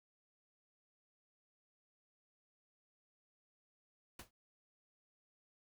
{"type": "noise with exponential decay", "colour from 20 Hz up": "pink", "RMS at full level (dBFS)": -45, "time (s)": [4.19, 4.31], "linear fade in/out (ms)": 5, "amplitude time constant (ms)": 25, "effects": []}